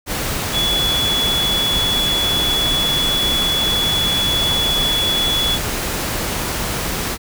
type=tone in noise; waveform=sine; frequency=3400 Hz; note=G#7; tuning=40 cents sharp; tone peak=-16 dBFS; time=0.52-5.59 s; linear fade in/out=50 ms; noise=pink; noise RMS=-22 dBFS; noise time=0.06-7.18 s; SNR=+3 dB; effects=none